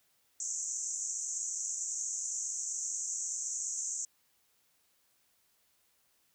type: band-pass noise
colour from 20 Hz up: pink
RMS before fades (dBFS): -37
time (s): 0.4-4.05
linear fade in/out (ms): 2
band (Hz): 6100 to 7700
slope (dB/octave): 96
effects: white hiss -72 dBFS RMS until 6.34 s